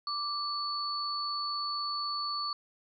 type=tone pair together; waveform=sine; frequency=1174.7 / 4452 Hz; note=D6 / C#8; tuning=0 / +7 cents; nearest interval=octave + major seventh; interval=2307 cents; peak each=-34 / -34 dBFS; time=0.07-2.53 s; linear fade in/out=2 ms; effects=none